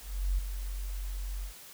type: tone with ADSR envelope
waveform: sine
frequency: 46.25 Hz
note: F#1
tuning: in tune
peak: -24 dBFS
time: 0.01-1.54 s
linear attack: 370 ms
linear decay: 12 ms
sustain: -9 dB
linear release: 110 ms
effects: white hiss -50 dBFS RMS until 1.73 s